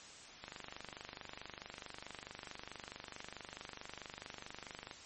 click train, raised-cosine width 0.3 ms, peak -29 dBFS, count 111, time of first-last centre 0.44-4.912 s, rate 24.6 Hz, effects white hiss -54 dBFS RMS until 5.05 s + MP3 32 kbps

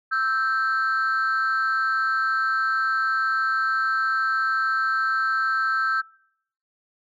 sine tone pair together, 1318.5 / 1564.8 Hz, E6 / G6, 0 / -4 cents, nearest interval minor third, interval 296 cents, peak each -21 dBFS, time 0.11-6.02 s, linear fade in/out 20 ms, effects noise-tail reverb RT60 0.7 s tail -25 dB re dry + tanh soft clip ceiling -17 dBFS

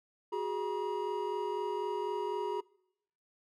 triangle tone cluster, 370.1 / 414.1 / 957 Hz, F#4 / G#4 / A#5, 0 / -5 / +45 cents, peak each -35 / -34 / -35 dBFS, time 0.32-2.61 s, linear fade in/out 10 ms, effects noise-tail reverb RT60 0.8 s tail -24 dB re dry

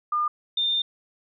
sine tone pair in turn, 1208 / 3611 Hz, D6 / A7, +48 / +44 cents, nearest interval octave + perfect fifth, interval 1896 cents, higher second, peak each -21 dBFS, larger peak neither, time 0.12-0.28 / 0.57-0.82 s, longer second, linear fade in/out 5 ms, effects none

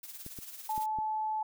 blue noise with tremolo, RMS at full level -43 dBFS, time 0.03-0.86 s, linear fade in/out 5 ms, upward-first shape triangle, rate 18 Hz, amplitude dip 65%
clicks, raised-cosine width 3 ms, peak -32 dBFS, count 4, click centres 0.264 / 0.388 / 0.779 / 0.987 s
sine tone, 866 Hz, A5, 28 cents flat, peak -30 dBFS, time 0.69-1.43 s, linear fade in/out 5 ms
effects none

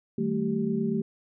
sine tone cluster, 156.2 / 192.7 / 221 / 387.9 Hz, D#3 / G3 / A3 / G4, +7 / -29 / +8 / -18 cents, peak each -34 / -31 / -27 / -31 dBFS, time 0.18-1.02 s, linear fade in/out 5 ms, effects none

